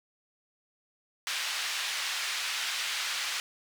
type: band-pass noise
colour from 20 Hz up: white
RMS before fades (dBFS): -33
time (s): 1.27-3.4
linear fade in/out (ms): 0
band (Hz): 1400 to 4200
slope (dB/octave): 12
effects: none